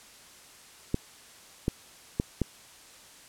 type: clicks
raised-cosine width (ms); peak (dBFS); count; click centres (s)
3; -12; 4; 0.944 / 1.681 / 2.199 / 2.417
effects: white hiss -52 dBFS RMS until 3.28 s + low-pass 10000 Hz 12 dB/octave